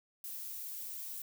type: noise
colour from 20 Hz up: violet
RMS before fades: -43 dBFS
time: 0.24-1.22 s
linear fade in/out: 2 ms
effects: none